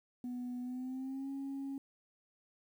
sine tone with pitch glide, 246.9 to 274 Hz, B3 to C#4, 0 to -20 cents, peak -36 dBFS, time 0.24-1.78 s, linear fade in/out 2 ms, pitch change +180 cents, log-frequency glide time 0.61-1.3 s, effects tanh soft clip ceiling -36 dBFS + 11-bit

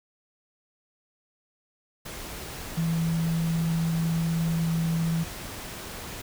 sine tone in noise, 164.81 Hz, E3, in tune, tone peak -23 dBFS, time 2.77-5.24 s, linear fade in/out 10 ms, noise pink, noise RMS -38 dBFS, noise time 2.05-6.22 s, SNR +12 dB, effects none

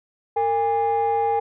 sine tone pair together, 456.1 / 815.3 Hz, A#4 / G#5, -38 / -32 cents, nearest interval minor seventh, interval 1006 cents, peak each -21 / -18 dBFS, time 0.36-1.4 s, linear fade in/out 10 ms, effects tanh soft clip ceiling -15 dBFS

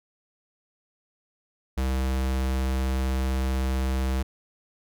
square tone, 65.41 Hz, C2, in tune, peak -24 dBFS, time 1.77-4.23 s, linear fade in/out 10 ms, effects none

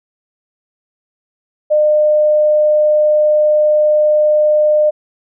sine tone, 605 Hz, D#5, 49 cents flat, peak -8 dBFS, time 1.7-4.91 s, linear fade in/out 20 ms, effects none

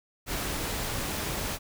pink noise, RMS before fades -32 dBFS, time 0.26-1.59 s, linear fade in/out 50 ms, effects none

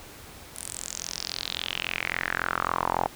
sawtooth tone with band-pass filter sweep, 43.65 Hz, F1, in tune, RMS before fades -31 dBFS, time 0.55-3.08 s, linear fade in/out 20 ms, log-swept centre 10000 to 790 Hz, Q 4.5, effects pink hiss -46 dBFS RMS until 3.15 s

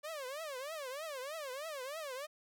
sawtooth tone with vibrato, 573 Hz, D5, 43 cents flat, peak -37 dBFS, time 0.03-2.27 s, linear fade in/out 20 ms, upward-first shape triangle, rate 3.2 Hz, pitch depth 260 cents each way, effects none

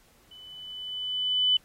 sine tone with level ramp, 3000 Hz, F#7, 23 cents sharp, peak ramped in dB -46 to -18 dBFS, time 0.31-1.57 s, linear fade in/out 5 ms, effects pink hiss -61 dBFS RMS until 1.64 s + AAC 48 kbps

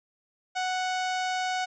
sawtooth tone, 740 Hz, F#5, in tune, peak -23 dBFS, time 0.55-1.66 s, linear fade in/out 20 ms, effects resampled to 16000 Hz

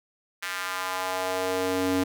square tone with high-pass filter sweep, 92.9 Hz, F#2, 7 cents sharp, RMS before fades -28 dBFS, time 0.42-2.04 s, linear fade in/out 10 ms, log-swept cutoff 1700 to 260 Hz, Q 1.8, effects none

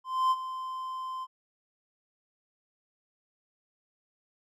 triangle tone with ADSR envelope, 1037 Hz, C6, 16 cents flat, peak -19 dBFS, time 0.04-1.27 s, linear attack 270 ms, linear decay 41 ms, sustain -13 dB, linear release 42 ms, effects none

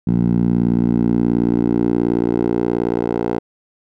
10% pulse tone with band-pass filter sweep, 58.6 Hz, A#1, 10 cents sharp, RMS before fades -17 dBFS, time 0.07-3.39 s, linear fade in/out 5 ms, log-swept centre 180 to 500 Hz, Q 2, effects none

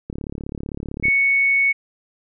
click train, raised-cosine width 3 ms, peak -16 dBFS, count 36, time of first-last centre 0.1-1.083 s, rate 35.6 Hz
sine tone, 2217 Hz, C#7, in tune, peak -14 dBFS, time 1.03-1.73 s, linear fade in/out 20 ms
effects none

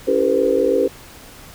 sine tone cluster, 280.9 / 333.1 / 398.7 / 464.7 / 508 Hz, C#4 / E4 / G4 / A#4 / B4, +23 / +18 / +29 / -5 / +49 cents, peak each -23 / -25 / -19 / -20 / -18 dBFS, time 0.07-0.88 s, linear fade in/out 10 ms, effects pink hiss -41 dBFS RMS until 1.54 s

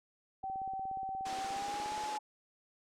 sine tone with pitch glide, 770 to 849.4 Hz, G5 to G#5, -31 to +39 cents, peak -36 dBFS, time 0.43-2.19 s, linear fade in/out 10 ms, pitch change +170 cents, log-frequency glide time 1.4-1.93 s
click train, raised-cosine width 2 ms, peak -39 dBFS, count 28, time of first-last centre 0.44-2.038 s, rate 16.9 Hz
pink band-pass noise, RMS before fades -45 dBFS, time 1.25-2.18 s, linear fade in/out 10 ms, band 270 to 8100 Hz, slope 24 dB/octave
effects none

